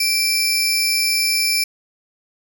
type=tone pair together; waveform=sawtooth; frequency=2349 / 5273 Hz; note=D7 / E8; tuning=0 / 0 cents; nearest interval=octave + major second; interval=1400 cents; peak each=-16 dBFS; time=0-1.64 s; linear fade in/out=5 ms; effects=none